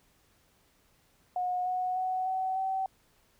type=tone with pitch steps; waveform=sine; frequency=725 / 734.7 / 744.5 / 754.5 / 764.6 Hz; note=F#5 / F#5 / F#5 / F#5 / G5; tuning=-35 / -12 / +11 / +34 / -43 cents; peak=-28 dBFS; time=1.36-2.86 s; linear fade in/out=2 ms; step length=300 ms; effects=pink hiss -67 dBFS RMS until 3.39 s